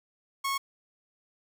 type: tone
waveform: sawtooth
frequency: 1097 Hz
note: C#6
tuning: 18 cents flat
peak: -24 dBFS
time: 0.44-0.58 s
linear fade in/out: 10 ms
effects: 10-bit